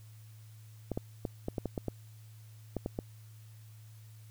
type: clicks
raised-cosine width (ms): 2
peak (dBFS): -20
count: 11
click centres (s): 0.917 / 0.975 / 1.252 / 1.484 / 1.582 / 1.657 / 1.778 / 1.883 / 2.767 / 2.861 / 2.989
effects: added 109 Hz sine -50 dBFS peak until 4.3 s + white hiss -64 dBFS RMS until 4.3 s